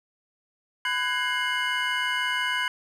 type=tone cluster; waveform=triangle; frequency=1004 / 1498 / 1644 / 2128 / 2956 Hz; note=B5 / F#6 / G#6 / C7 / F#7; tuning=+28 / +21 / -18 / +29 / -2 cents; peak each=-29 dBFS; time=0.85-2.68 s; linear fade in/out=2 ms; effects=none